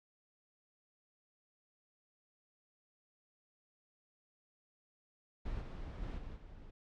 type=noise with level steps; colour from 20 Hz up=brown; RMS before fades=-40 / -44 / -41 / -47 / -53 dBFS; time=5.45-6.71 s; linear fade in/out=10 ms; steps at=5.6 / 6.01 / 6.17 / 6.35 s; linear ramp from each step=20 ms; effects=low-pass 4000 Hz 12 dB/octave